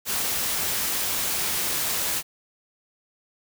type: noise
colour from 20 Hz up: white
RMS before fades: -26 dBFS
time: 0.05-2.23 s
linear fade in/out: 50 ms
effects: none